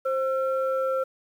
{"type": "tone pair together", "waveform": "sine", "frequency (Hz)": [527, 1350.4], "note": ["C5", "E6"], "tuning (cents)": [12, 41], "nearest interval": "octave + major third", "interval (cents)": 1629, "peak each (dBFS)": [-23, -29], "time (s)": [0.05, 1.04], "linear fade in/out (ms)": 10, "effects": ["tanh soft clip ceiling -15 dBFS", "9-bit"]}